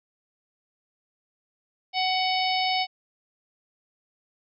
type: harmonic tone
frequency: 746 Hz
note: F#5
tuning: 14 cents sharp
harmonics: 1 / 3 / 4 / 5 / 6 / 7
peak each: -25 / -30 / -31 / -32 / -33 / -33 dBFS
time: 1.93-2.87 s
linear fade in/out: 50 ms
effects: none